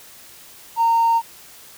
sine tone with hard clipping, 920 Hz, A#5, 23 cents flat, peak -14 dBFS, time 0.76-1.22 s, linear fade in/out 50 ms, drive 1 dB, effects white hiss -44 dBFS RMS until 1.77 s

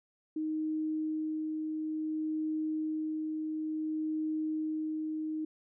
sine tone with tremolo, 311.7 Hz, D#4, 3 cents sharp, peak -30 dBFS, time 0.36-5.45 s, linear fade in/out 5 ms, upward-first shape sine, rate 0.57 Hz, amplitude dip 25%, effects none

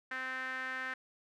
sawtooth tone with band-pass filter, 259.3 Hz, C4, 15 cents flat, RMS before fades -39 dBFS, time 0.11-0.94 s, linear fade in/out 5 ms, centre 1700 Hz, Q 5.7, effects none

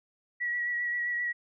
sine tone with vibrato, 1928 Hz, B6, 42 cents flat, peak -28 dBFS, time 0.4-1.33 s, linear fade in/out 20 ms, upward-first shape sine, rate 7.6 Hz, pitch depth 22 cents each way, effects none

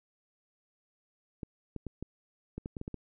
clicks, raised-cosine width 3 ms, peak -25 dBFS, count 10, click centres 1.432 / 1.763 / 1.867 / 2.026 / 2.58 / 2.659 / 2.768 / 2.814 / 2.879 / 2.943 s, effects none

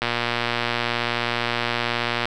click train, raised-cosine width 0.3 ms, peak -6 dBFS, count 267, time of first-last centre 0.02-2.255 s, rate 119 Hz, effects none

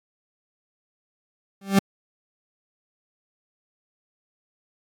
40% pulse tone with exponential growth, 196 Hz, G3, in tune, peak -10 dBFS, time 1.61-1.79 s, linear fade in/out 5 ms, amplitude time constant 39 ms, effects AAC 64 kbps

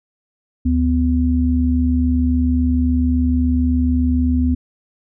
sine tone pair together, 74.6 / 250.9 Hz, D2 / B3, +28 / +28 cents, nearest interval octave + major sixth, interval 2100 cents, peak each -16 dBFS, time 0.65-4.55 s, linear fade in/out 10 ms, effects none

